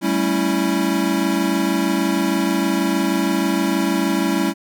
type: chord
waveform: square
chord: A dominant seventh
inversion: third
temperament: equal with one note detuned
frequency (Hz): 193.63 / 220 / 277.2 / 329.6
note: G3 / A3 / C#4 / E4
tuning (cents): -21 / 0 / 0 / 0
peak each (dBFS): -23 / -26 / -23 / -22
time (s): 0.01-4.54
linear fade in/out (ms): 50
effects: none